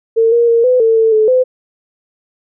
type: tone with pitch steps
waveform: sine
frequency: 453.1 / 471 / 463.5 / 504 / 449.8 / 447.1 / 433.3 / 510 Hz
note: A#4 / A#4 / A#4 / B4 / A4 / A4 / A4 / C5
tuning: -49 / +18 / -10 / +35 / +38 / +28 / -27 / -44 cents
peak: -7 dBFS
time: 0.16-1.44 s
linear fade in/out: 20 ms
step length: 160 ms
effects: none